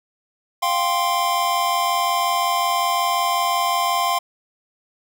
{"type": "chord", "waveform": "square", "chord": "F suspended second", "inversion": "none", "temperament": "equal", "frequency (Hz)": [698.5, 784, 1046.5], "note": ["F5", "G5", "C6"], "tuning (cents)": [0, 0, 0], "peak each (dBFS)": [-24, -26, -21], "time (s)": [0.62, 4.19], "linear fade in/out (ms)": 10, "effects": []}